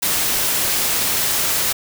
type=noise; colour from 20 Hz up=white; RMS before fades=-19 dBFS; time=0.02-1.73 s; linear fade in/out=10 ms; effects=none